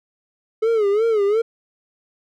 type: tone with vibrato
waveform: triangle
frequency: 428.5 Hz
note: A4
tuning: 46 cents flat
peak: -13 dBFS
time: 0.62-1.42 s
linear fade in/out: 10 ms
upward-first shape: sine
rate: 2.8 Hz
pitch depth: 130 cents each way
effects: none